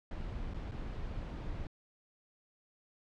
brown noise with dropouts, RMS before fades -40 dBFS, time 0.11-1.67 s, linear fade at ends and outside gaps 2 ms, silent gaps 0.537-0.543 / 0.713-0.718 s, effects low-pass 4000 Hz 12 dB/octave

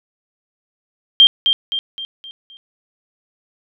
sine tone with echo, 3179 Hz, G7, 24 cents sharp, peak -4 dBFS, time 1.2-1.27 s, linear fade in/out 0 ms, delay 260 ms, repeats 5, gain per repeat -7 dB, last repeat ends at 2.57 s, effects none

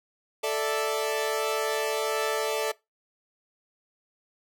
sawtooth chord, A suspended fourth, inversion none, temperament equal, 440 / 587.3 / 659.3 Hz, A4 / D5 / E5, 0 / 0 / 0 cents, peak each -24 / -27 / -29 dBFS, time 0.43-2.72 s, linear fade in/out 10 ms, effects noise-tail reverb RT60 0.2 s tail -21 dB re dry

